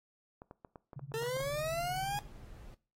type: clicks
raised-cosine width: 1 ms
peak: -34 dBFS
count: 10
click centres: 0.419 / 0.511 / 0.648 / 0.758 / 0.932 / 0.994 / 1.119 / 1.225 / 1.368 / 1.403 s
type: tone with tremolo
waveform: sine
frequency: 138.59 Hz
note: C#3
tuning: in tune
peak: -38 dBFS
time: 0.96-2.19 s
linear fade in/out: 5 ms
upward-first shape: triangle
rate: 16 Hz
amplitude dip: 100%
type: linear sweep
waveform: 40% pulse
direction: up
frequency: 440 to 830.6 Hz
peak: -33 dBFS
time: 1.14-2.19 s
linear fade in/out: 0 ms
type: noise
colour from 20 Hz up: brown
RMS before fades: -50 dBFS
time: 1.41-2.75 s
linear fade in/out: 10 ms
effects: noise-tail reverb RT60 0.4 s tail -20 dB re dry + AAC 48 kbps